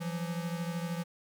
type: beating tone pair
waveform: square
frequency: 168.5 / 181.5 Hz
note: E3 / F#3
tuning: +38 / -33 cents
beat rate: 13 Hz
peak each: -35 / -40 dBFS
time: 0-1.04 s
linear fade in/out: 20 ms
effects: none